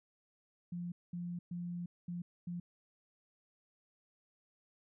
sine tone bursts at uneven times, 174.61 Hz, F3, in tune, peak -38 dBFS, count 5, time 0.72-0.92 / 1.13-1.39 / 1.51-1.86 / 2.08-2.22 / 2.47-2.6 s, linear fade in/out 5 ms, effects none

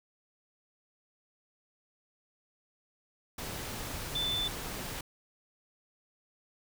sine tone in noise, 3520 Hz, A7, in tune, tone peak -30 dBFS, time 4.15-4.48 s, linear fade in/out 5 ms, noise pink, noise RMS -39 dBFS, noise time 3.38-5.01 s, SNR +6 dB, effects none

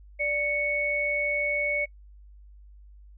sine tone pair together, 587.3 / 2217 Hz, D5 / C#7, 0 / 0 cents, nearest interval octave + major seventh, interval 2300 cents, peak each -30 / -25 dBFS, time 0.19-1.86 s, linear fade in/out 20 ms, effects noise-tail reverb RT60 0.1 s tail -25 dB re dry + added 50 Hz sine -47 dBFS peak until 3.17 s

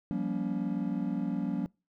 triangle chord, G half-diminished seventh, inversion third, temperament just, 176.4 / 196 / 235.2 / 282.2 Hz, F3 / G3 / Bb3 / Db4, +18 / 0 / +16 / +31 cents, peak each -33 dBFS, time 0.11-1.66 s, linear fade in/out 0 ms, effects noise-tail reverb RT60 0.3 s tail -26 dB re dry

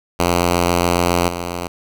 5% pulse tone with level steps, 87.3 Hz, F2, in tune, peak -3 / -12 dBFS, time 0.19-1.68 s, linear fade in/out 10 ms, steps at 1.28 s, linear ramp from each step 5 ms, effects none

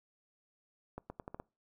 accelerating click train, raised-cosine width 1 ms, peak -28 dBFS, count 6, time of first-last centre 0.98-1.4 s, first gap 120 ms, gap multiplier 0.82, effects noise-tail reverb RT60 0.3 s tail -24 dB re dry

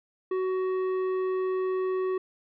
sine tone with tanh clipping, 373.7 Hz, F#4, 17 cents sharp, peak -27 dBFS, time 0.31-2.18 s, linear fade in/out 5 ms, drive 10 dB, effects none

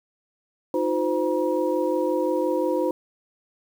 sine tone cluster, 312.6 / 358.3 / 514 / 953 Hz, D#4 / F4 / C5 / A#5, +8 / +44 / -31 / +38 cents, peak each -26 / -26 / -24 / -31 dBFS, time 0.74-2.91 s, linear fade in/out 2 ms, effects 8-bit

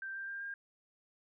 sine tone with pitch steps, 1568 / 1581.6 / 1595.4 / 1609.3 Hz, G6 / G6 / G6 / G6, 0 / +15 / +30 / +45 cents, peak -39 dBFS, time 0.02-0.54 s, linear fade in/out 2 ms, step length 130 ms, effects none

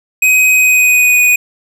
square tone with pitch glide, 2518 to 2478 Hz, D#7 to D#7, +20 to -8 cents, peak -7 dBFS, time 0.22-1.36 s, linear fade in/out 5 ms, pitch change -28 cents, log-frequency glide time 0.54-1.19 s, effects none

